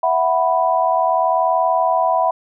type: chord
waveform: sine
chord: E suspended second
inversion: none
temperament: equal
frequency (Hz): 659.3 / 740 / 987.8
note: E5 / F#5 / B5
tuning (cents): 0 / 0 / 0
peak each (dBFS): -18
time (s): 0.03-2.31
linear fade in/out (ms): 5
effects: none